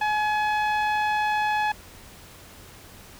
sawtooth tone with low-pass filter, 847 Hz, G#5, 34 cents sharp, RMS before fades -24 dBFS, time 0.01-1.72 s, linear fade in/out 5 ms, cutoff 2500 Hz, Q 0.92, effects added 86 Hz sine -54 dBFS peak until 3.19 s + pink hiss -47 dBFS RMS until 3.19 s

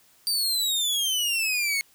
sawtooth exponential sweep, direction down, 4699 to 2174 Hz, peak -20 dBFS, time 0.27-1.81 s, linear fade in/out 0 ms, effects white hiss -59 dBFS RMS until 1.94 s

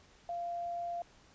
sine tone, 692 Hz, F5, 16 cents flat, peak -35 dBFS, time 0.29-1.02 s, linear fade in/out 2 ms, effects pink hiss -62 dBFS RMS until 1.34 s + resampled to 16000 Hz

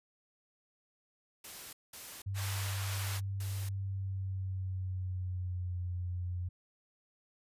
white noise bursts, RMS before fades -47 dBFS, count 5, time 1.44-3.69 s, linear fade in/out 5 ms, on 290 ms, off 200 ms
sine tone with pitch glide, 98 to 89.35 Hz, G2 to F2, 0 to +40 cents, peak -34 dBFS, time 2.26-6.49 s, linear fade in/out 10 ms, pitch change -160 cents, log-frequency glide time 3.66-5.82 s
pink high-pass noise, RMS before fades -42 dBFS, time 2.34-3.21 s, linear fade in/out 50 ms, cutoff 950 Hz, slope 12 dB/octave
effects resampled to 32000 Hz

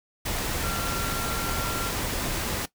sine tone in noise, 1372 Hz, F6, 31 cents flat, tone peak -32 dBFS, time 0.63-1.9 s, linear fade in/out 10 ms, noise pink, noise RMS -29 dBFS, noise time 0.25-2.66 s, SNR -6 dB, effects noise-tail reverb RT60 0.1 s tail -17 dB re dry

